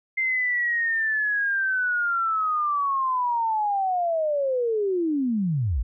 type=linear sweep; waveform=sine; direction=down; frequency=2093 to 46.52 Hz; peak=-21 dBFS; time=0.17-5.83 s; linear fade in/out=10 ms; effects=none